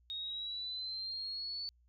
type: exponential sweep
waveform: sine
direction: up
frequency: 3729 to 4488 Hz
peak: -38 dBFS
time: 0.1-1.69 s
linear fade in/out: 0 ms
effects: added 60 Hz sine -65 dBFS peak until 1.88 s